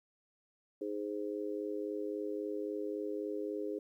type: harmonic tone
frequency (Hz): 103.7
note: G#2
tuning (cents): -2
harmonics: 3 / 4 / 5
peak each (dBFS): -40 / -38 / -43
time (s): 0.81-3.79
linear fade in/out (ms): 5
effects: 12-bit